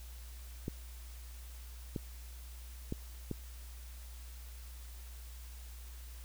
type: clicks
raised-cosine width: 3 ms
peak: -23 dBFS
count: 4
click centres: 0.681 / 1.962 / 2.924 / 3.313 s
effects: added 60 Hz sine -46 dBFS peak until 6.24 s + white hiss -57 dBFS RMS until 6.24 s